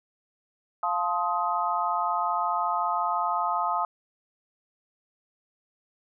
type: chord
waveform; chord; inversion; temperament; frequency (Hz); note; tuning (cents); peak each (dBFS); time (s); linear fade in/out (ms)
sine; F dominant seventh; none; just; 698.5 / 873.1 / 1047.7 / 1257.2; F5 / A5 / C6 / Eb6; 0 / -14 / +2 / +18; -30 / -29 / -31 / -28; 0.83-3.85; 2
effects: none